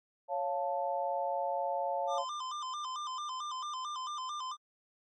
sine chord, Db augmented, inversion none, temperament equal, 554.4 / 698.5 / 880 Hz, Db5 / F5 / A5, 0 / 0 / 0 cents, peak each -35 dBFS, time 0.28-2.25 s, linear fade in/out 50 ms
square tone with vibrato, 1108.7 Hz, C#6, in tune, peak -37 dBFS, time 2.07-4.57 s, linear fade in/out 50 ms, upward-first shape square, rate 4.5 Hz, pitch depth 130 cents each way
effects MP3 32 kbps

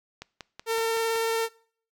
click train, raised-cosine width 0.2 ms, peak -21 dBFS, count 6, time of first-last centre 0.22-1.158 s, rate 5.33 Hz
sawtooth tone with vibrato, 453.3 Hz, A#4, 48 cents flat, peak -20 dBFS, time 0.66-1.49 s, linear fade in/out 50 ms, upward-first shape sine, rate 18 Hz, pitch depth 10 cents each way
effects noise-tail reverb RT60 0.5 s tail -22 dB re dry

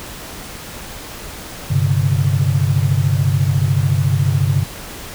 sine chord, G suspended fourth, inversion none, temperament equal with one note detuned, 98 / 130.81 / 144.73 Hz, G2 / C3 / D3, 0 / 0 / -25 cents, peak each -17 dBFS, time 1.7-4.64 s, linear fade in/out 10 ms, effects pink hiss -32 dBFS RMS until 5.14 s

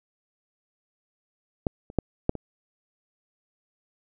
clicks, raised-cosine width 2 ms, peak -10 / -28 / -8 / -7 / -20 dBFS, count 5, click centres 1.668 / 1.901 / 1.987 / 2.294 / 2.353 s, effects none

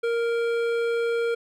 sine tone with hard clipping, 466.2 Hz, A#4, in tune, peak -24 dBFS, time 0.03-1.35 s, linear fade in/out 10 ms, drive 12 dB, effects none

